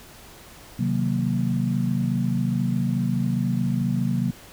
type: chord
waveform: sine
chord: C half-diminished seventh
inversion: none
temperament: equal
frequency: 130.81 / 155.56 / 185 / 233.1 Hz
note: C3 / Eb3 / Gb3 / Bb3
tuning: 0 / 0 / 0 / 0 cents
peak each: -25 / -31 / -25 / -26 dBFS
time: 0.79-4.31 s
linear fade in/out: 5 ms
effects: pink hiss -46 dBFS RMS until 4.52 s